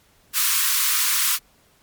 white high-pass noise, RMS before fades -20 dBFS, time 0.33-1.39 s, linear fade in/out 50 ms, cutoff 1000 Hz, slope 96 dB/octave, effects pink hiss -58 dBFS RMS until 1.82 s + MP3 96 kbps

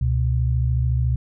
sine tone pair together, 69.3 / 123.17 Hz, C#2 / B2, 0 / -4 cents, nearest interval minor seventh, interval 996 cents, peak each -20 dBFS, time 0.01-1.16 s, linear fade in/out 5 ms, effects none

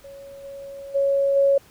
sine tone with level steps, 554.4 Hz, C#5, in tune, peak -38 / -34 / -17 / -14 dBFS, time 0.04-1.58 s, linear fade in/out 5 ms, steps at 0.43 / 0.94 / 1.35 s, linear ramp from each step 20 ms, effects pink hiss -53 dBFS RMS until 1.7 s

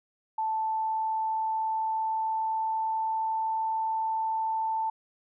sine tone with pitch glide, 880 to 886.6 Hz, A5 to A5, 0 to +13 cents, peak -26 dBFS, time 0.38-4.9 s, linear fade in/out 5 ms, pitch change +13 cents, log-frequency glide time 0.55-3.61 s, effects none

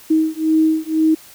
sine beating tone pair, 315.4 / 317.4 Hz, D#4 / D#4, +24 / +35 cents, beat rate 2 Hz, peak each -16 dBFS, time 0.1-1.15 s, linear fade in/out 10 ms, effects white hiss -43 dBFS RMS until 1.34 s

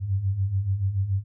sine beating tone pair, 92.5 / 99.5 Hz, F#2 / G2, 0 / +26 cents, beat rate 7 Hz, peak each -29 / -23 dBFS, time 0-1.24 s, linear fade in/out 50 ms, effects none

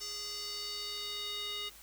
square tone with band-pass filter sweep, 413.1 Hz, G#4, 9 cents flat, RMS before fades -40 dBFS, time 0-1.7 s, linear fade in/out 20 ms, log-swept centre 5500 to 3400 Hz, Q 4.2, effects added 50 Hz sine -62 dBFS peak until 1.82 s + white hiss -55 dBFS RMS until 1.82 s

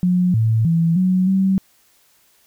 sine tone with pitch steps, 180.1 / 111.7 / 165.9 / 184.8 / 191.5 Hz, F#3 / A2 / E3 / F#3 / G3, -46 / +27 / +11 / -2 / -40 cents, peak -13 dBFS, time 0.03-1.58 s, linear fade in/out 0 ms, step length 310 ms, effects white hiss -57 dBFS RMS until 2.46 s

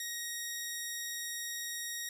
10% pulse tone, 1882 Hz, A#6, 16 cents sharp, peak -28 dBFS, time 0-2.09 s, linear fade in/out 2 ms, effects none

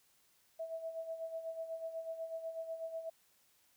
sine tone with tremolo, 653 Hz, E5, 17 cents flat, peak -37 dBFS, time 0.59-3.1 s, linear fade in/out 10 ms, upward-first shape sine, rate 8.1 Hz, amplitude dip 65%, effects white hiss -71 dBFS RMS until 3.76 s

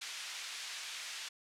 pink band-pass noise, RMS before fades -44 dBFS, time 0.01-1.29 s, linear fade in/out 10 ms, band 2200 to 6700 Hz, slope 12 dB/octave, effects low-pass 12000 Hz 12 dB/octave

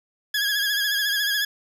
20% pulse tone with vibrato, 1661.2 Hz, G#6, in tune, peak -16 dBFS, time 0.34-1.45 s, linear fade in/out 5 ms, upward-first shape triangle, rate 14 Hz, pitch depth 61 cents each way, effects none

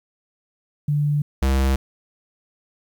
sine / square tone pair in turn, 146.83 / 66.74 Hz, D3 / C2, 0 / +35 cents, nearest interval octave + major second, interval 1365 cents, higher first, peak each -17 dBFS, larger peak neither, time 0.88-1.22 / 1.42-1.76 s, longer neither, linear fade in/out 5 ms, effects 9-bit

